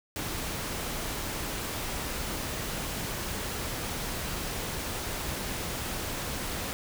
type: noise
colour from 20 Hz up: pink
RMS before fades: -34 dBFS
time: 0.16-6.73 s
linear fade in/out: 0 ms
effects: none